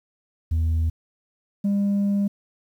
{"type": "tone pair in turn", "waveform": "sine", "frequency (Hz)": [81, 200.9], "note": ["E2", "G3"], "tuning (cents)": [-30, 43], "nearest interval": "octave + major third", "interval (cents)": 1573, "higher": "second", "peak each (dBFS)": -16, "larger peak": "neither", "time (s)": [[0.51, 0.9], [1.64, 2.28]], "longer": "second", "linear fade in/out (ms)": 10, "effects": ["tanh soft clip ceiling -18 dBFS", "9-bit"]}